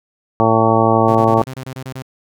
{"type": "harmonic tone", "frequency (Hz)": 112.4, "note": "A2", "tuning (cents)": 37, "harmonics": [1, 2, 3, 4, 5, 6, 7, 8, 10], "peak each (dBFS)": [-19, -19, -19, -19, -19, -19, -19, -19, -19], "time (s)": [0.4, 1.42], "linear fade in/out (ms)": 0}
{"type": "tone bursts", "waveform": "sawtooth", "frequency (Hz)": 130.81, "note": "C3", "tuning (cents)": 0, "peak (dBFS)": -22, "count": 10, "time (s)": [1.08, 2.023], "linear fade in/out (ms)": 5, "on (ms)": 70, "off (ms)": 27}
{"effects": []}